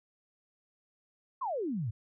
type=exponential sweep; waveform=sine; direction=down; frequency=1130 to 98.6 Hz; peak=-31 dBFS; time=1.41-1.91 s; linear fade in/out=10 ms; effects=none